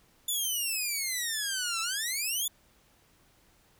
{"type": "exponential two-way sweep", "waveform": "10% pulse", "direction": "down then up", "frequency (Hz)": [3521, 1309, 3521], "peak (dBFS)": -21, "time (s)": [0.28, 2.48], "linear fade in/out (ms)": 5, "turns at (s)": 1.81, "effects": ["pink hiss -64 dBFS RMS until 3.79 s"]}